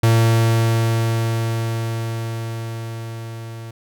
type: tone with level ramp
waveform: 45% pulse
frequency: 114 Hz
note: A#2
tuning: 38 cents flat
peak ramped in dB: -11 to -31 dBFS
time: 0.03-3.71 s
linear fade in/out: 5 ms
effects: none